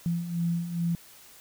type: beating tone pair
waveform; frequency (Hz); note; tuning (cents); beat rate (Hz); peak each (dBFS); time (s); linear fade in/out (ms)
sine; 168.4 / 170.8; E3 / F3; +37 / -38; 2.4; -33 / -27; 0.06-0.95; 0
effects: white hiss -52 dBFS RMS until 1.4 s